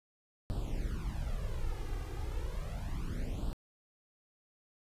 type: noise with flanger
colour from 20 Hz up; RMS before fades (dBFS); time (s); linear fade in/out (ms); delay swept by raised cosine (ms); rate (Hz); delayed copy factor
brown; -36; 0.5-3.53; 0; 0.23 to 2.53; 0.33; +0.85
effects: resampled to 32000 Hz